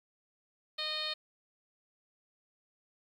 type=tone with low-pass filter; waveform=10% pulse; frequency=615 Hz; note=D#5; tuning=20 cents flat; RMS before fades=-36 dBFS; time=0.78-1.14 s; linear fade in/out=10 ms; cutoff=4100 Hz; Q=9.8; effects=11-bit